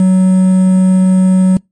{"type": "tone with quantisation", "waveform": "triangle", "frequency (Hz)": 186.5, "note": "F#3", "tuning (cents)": 14, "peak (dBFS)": -3, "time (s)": [0, 1.57], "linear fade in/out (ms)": 2, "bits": 5, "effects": ["noise-tail reverb RT60 0.2 s tail -26 dB re dry", "MP3 48 kbps"]}